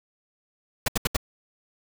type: noise bursts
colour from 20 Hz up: pink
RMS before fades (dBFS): -22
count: 4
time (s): 0.86-1.167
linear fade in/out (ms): 5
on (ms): 22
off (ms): 73
effects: none